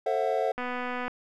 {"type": "chord", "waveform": "triangle", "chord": "F# half-diminished seventh", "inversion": "first", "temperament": "just", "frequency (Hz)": [444, 532.8, 666, 740], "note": ["A4", "C5", "E5", "F#5"], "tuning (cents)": [16, 31, 18, 0], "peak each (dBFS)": -28, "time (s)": [0.06, 0.52], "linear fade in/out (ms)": 5}
{"type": "click train", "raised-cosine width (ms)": 0.5, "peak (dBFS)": -19, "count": 125, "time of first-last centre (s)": [0.58, 1.08], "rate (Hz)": 248}
{"effects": []}